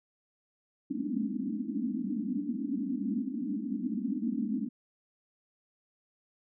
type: band-pass noise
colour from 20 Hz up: pink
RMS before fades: -33 dBFS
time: 0.9-4.69 s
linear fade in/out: 10 ms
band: 200 to 300 Hz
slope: 96 dB/octave
effects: none